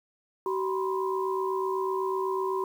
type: tone cluster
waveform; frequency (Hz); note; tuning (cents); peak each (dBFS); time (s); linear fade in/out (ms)
sine; 380.8 / 972 / 1040; F#4 / B5 / C6; +50 / -28 / -11; -28 / -33 / -33; 0.46-2.64; 2
effects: 9-bit